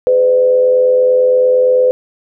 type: tone with frequency modulation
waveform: sine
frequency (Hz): 506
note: B4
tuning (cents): +42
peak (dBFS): -7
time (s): 0.07-1.91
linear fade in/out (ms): 0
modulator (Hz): 88.8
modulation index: 0.41
effects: none